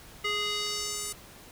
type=tone with band-pass filter sweep; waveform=square; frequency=415.3 Hz; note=G#4; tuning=in tune; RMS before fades=-32 dBFS; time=0.24-1.13 s; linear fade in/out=10 ms; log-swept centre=2400 to 9300 Hz; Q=1.7; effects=pink hiss -50 dBFS RMS until 1.51 s